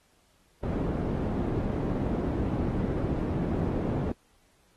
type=low-pass noise; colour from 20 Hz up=white; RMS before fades=-29 dBFS; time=0.63-4.12 s; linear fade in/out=5 ms; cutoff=300 Hz; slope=12 dB/octave; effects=pink hiss -66 dBFS RMS until 4.76 s + AAC 32 kbps